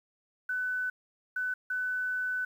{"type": "tone bursts at uneven times", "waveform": "sine", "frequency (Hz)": 1500, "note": "F#6", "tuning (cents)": 23, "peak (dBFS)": -29, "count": 3, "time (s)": [[0.49, 0.9], [1.36, 1.54], [1.7, 2.45]], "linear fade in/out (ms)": 5, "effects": ["10-bit"]}